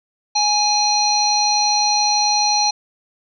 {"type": "harmonic tone", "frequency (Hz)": 830.6, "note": "G#5", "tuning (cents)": 0, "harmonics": [1, 3, 5, 7], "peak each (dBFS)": [-18, -29, -18, -21], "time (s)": [0.35, 2.71], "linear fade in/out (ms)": 10, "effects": []}